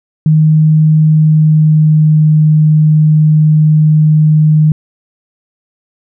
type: tone with pitch glide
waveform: sine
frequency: 155.56 to 154.04 Hz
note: D#3 to D#3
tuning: 0 to -17 cents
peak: -4 dBFS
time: 0.26-4.72 s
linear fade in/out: 2 ms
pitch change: -17 cents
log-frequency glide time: 1.02-2.32 s
effects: none